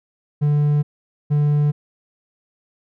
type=tone pair in turn; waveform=triangle; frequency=147.2 / 147.2 Hz; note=D3 / D3; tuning=+4 / +4 cents; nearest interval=unison; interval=0 cents; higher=neither; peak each=-12 dBFS; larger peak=neither; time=0.41-0.83 / 1.3-1.72 s; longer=neither; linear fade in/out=20 ms; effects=none